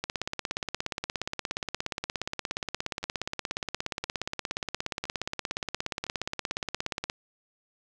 two click trains, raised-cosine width 0.2 ms, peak -13 / -23 dBFS, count 121 / 4, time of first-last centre 0.04-7.099 / 3.03-6.066 s, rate 17 / 0.988 Hz, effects none

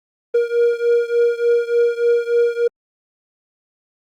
triangle beating tone pair, 471.7 / 475.1 Hz, A#4 / A#4, +20 / +33 cents, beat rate 3.4 Hz, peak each -14 / -16 dBFS, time 0.34-2.68 s, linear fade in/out 10 ms, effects Opus 32 kbps

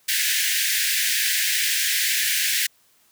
pink high-pass noise, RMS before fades -22 dBFS, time 0.08-2.67 s, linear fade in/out 10 ms, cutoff 1600 Hz, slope 96 dB/octave, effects white hiss -60 dBFS RMS until 3.11 s + high-pass 60 Hz 12 dB/octave

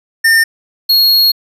square tone pair in turn, 1809 / 4303 Hz, A6 / C8, +48 / +48 cents, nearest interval octave + minor third, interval 1500 cents, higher second, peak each -7 dBFS, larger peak neither, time 0.24-0.44 / 0.89-1.32 s, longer second, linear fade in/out 10 ms, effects resampled to 32000 Hz + 8-bit

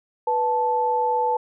sine tone pair together, 491.2 / 876 Hz, B4 / A5, -9 / -8 cents, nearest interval minor seventh, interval 1001 cents, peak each -24 / -20 dBFS, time 0.27-1.37 s, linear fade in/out 5 ms, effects none

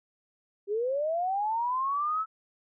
sine linear sweep, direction up, 390 to 1318.5 Hz, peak -26 dBFS, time 0.67-2.26 s, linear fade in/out 50 ms, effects none

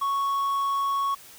triangle tone, 1108.7 Hz, C#6, in tune, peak -21 dBFS, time 0.01-1.15 s, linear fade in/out 10 ms, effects white hiss -48 dBFS RMS until 1.38 s

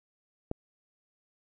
click, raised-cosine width 2 ms, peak -18 dBFS, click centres 0.514 s, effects none

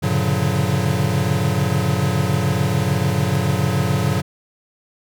square tone cluster, 96.6 / 115.9 / 138.3 / 145.2 / 182.2 Hz, G2 / A#2 / C#3 / D3 / F#3, -25 / -10 / -4 / -19 / -26 cents, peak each -24 dBFS, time 0.02-4.22 s, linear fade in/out 20 ms, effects none

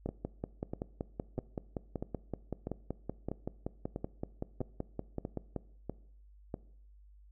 two click trains, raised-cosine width 2 ms, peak -23 / -22 dBFS, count 11 / 30, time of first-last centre 0.09-6.542 / 0.06-5.563 s, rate 1.55 / 5.27 Hz, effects noise-tail reverb RT60 0.7 s tail -20 dB re dry + added 50 Hz sine -55 dBFS peak until 7.31 s

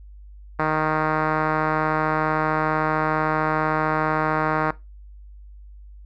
5% pulse tone with low-pass filter, 155.56 Hz, D#3, in tune, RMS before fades -22 dBFS, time 0.59-4.71 s, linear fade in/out 5 ms, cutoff 1400 Hz, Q 1.1, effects noise-tail reverb RT60 0.2 s tail -18 dB re dry + added 50 Hz sine -40 dBFS peak until 6.05 s

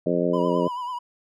harmonic tone, 87.31 Hz, F2, in tune, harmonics 2 / 3 / 4 / 5 / 6 / 7, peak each -27 / -27 / -27 / -27 / -27 / -27 dBFS, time 0.06-0.68 s, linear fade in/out 5 ms
triangle tone with vibrato, 987.8 Hz, B5, in tune, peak -26 dBFS, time 0.33-0.99 s, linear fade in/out 10 ms, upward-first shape triangle, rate 9.2 Hz, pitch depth 68 cents each way
effects none

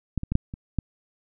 clicks, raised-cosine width 5 ms, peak -12 / -18 / -13 / -6 / -22 / -11 dBFS, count 6, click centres 0.177 / 0.234 / 0.32 / 0.354 / 0.539 / 0.787 s, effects none

